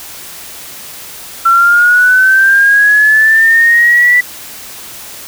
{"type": "linear sweep", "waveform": "sine", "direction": "up", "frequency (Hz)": [1346, 1975.5], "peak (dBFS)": -4, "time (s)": [1.45, 4.21], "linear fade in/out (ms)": 10, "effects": ["white hiss -29 dBFS RMS until 5.27 s"]}